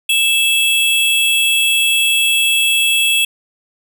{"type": "tone pair together", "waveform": "square", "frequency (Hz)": [2643, 3326], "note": ["E7", "G#7"], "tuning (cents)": [4, 2], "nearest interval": "major third", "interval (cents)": 398, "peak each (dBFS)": -15, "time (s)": [0.09, 3.25], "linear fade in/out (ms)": 5, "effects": []}